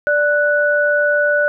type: tone pair together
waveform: sine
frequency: 587.3 / 1479.9 Hz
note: D5 / F#6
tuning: 0 / 0 cents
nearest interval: octave + major third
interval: 1600 cents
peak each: -15 dBFS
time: 0.07-1.48 s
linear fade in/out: 0 ms
effects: none